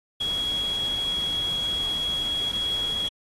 sine tone in noise, 3322 Hz, G#7, in tune, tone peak -24 dBFS, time 0.2-3.09 s, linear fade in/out 10 ms, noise pink, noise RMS -39 dBFS, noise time 0.2-3.09 s, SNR +12 dB, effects AAC 32 kbps

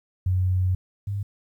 sine tone pair in turn, 92.2 / 100.44 Hz, F#2 / G2, -6 / +43 cents, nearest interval minor second, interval 149 cents, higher second, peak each -19 / -25 dBFS, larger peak first, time 0.26-0.75 / 1.07-1.23 s, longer first, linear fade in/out 5 ms, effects 10-bit

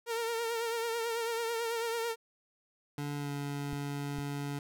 sawtooth tone with vibrato, 461.1 Hz, A#4, 19 cents flat, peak -28 dBFS, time 0.06-2.16 s, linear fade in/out 50 ms, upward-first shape triangle, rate 9.1 Hz, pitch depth 53 cents each way
25% pulse tone with pitch glide, 144.8 to 142.64 Hz, D3 to C#3, -24 to +50 cents, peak -31 dBFS, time 2.98-4.59 s, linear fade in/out 2 ms, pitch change -26 cents, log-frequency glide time 3.16-3.31 s
clicks, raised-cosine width 5 ms, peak -28 dBFS, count 2, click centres 3.731 / 4.187 s
effects none

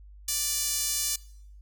sawtooth tone with high-pass filter, 587.3 Hz, D5, in tune, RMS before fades -29 dBFS, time 0.28-1.16 s, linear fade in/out 5 ms, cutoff 6200 Hz, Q 1.1, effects noise-tail reverb RT60 0.7 s tail -21 dB re dry + added 50 Hz sine -46 dBFS peak until 1.61 s

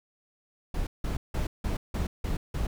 brown noise bursts, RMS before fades -29 dBFS, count 7, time 0.74-2.67 s, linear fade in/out 5 ms, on 130 ms, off 170 ms, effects none

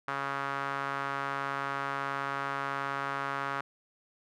sawtooth tone with band-pass filter, 138.59 Hz, C#3, in tune, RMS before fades -34 dBFS, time 0.08-3.61 s, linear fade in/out 2 ms, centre 1300 Hz, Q 2.5, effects none

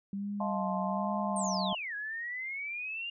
sine tone with vibrato, 196.5 Hz, G3, 4 cents sharp, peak -33 dBFS, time 0.13-1.73 s, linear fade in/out 2 ms, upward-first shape sine, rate 1.2 Hz, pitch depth 64 cents each way
sine chord, F dominant seventh, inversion third, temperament just, 628.6 / 698.5 / 873.1 / 1047.7 Hz, Eb5 / F5 / A5 / C6, +18 / 0 / -14 / +2 cents, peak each -37 dBFS, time 0.4-1.75 s, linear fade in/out 5 ms
sine exponential two-way sweep, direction down then up, 9000 to 1648 to 2832 Hz, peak -35 dBFS, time 1.36-3.1 s, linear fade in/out 5 ms, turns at 1.95 s
effects none

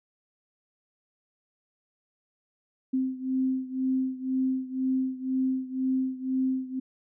sine beating tone pair, 260.2 / 262.2 Hz, C4 / C4, -9 / +4 cents, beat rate 2 Hz, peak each -27 / -30 dBFS, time 2.93-6.8 s, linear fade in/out 10 ms, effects none

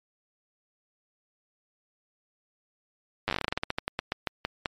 slowing click train, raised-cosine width 0.3 ms, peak -11 dBFS, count 22, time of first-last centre 3.28-4.658 s, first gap 9 ms, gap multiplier 1.17, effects MP3 64 kbps

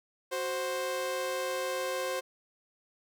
sawtooth tone pair together, 371.2 / 525 Hz, F#4 / C5, +6 / +6 cents, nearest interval tritone, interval 600 cents, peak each -34 / -28 dBFS, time 0.31-2.21 s, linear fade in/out 20 ms, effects none

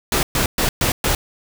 pink noise bursts, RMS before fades -18 dBFS, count 5, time 0.12-1.15 s, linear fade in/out 2 ms, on 110 ms, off 120 ms, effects none

